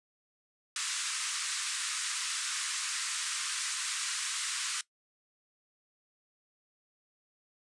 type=band-pass noise; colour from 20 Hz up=white; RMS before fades=-35 dBFS; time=0.76-4.81 s; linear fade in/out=2 ms; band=1100 to 9400 Hz; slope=48 dB/octave; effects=noise-tail reverb RT60 0.1 s tail -19 dB re dry + resampled to 24000 Hz

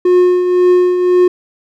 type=tone with tremolo; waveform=triangle; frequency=360 Hz; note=F#4; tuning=47 cents flat; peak=-3 dBFS; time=0.05-1.28 s; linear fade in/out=5 ms; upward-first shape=triangle; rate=1.9 Hz; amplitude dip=55%; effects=none

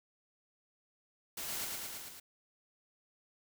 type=noise with echo; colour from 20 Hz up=white; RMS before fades=-41 dBFS; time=1.37-1.65 s; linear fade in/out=5 ms; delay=110 ms; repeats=5; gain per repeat=-2 dB; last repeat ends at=2.2 s; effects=none

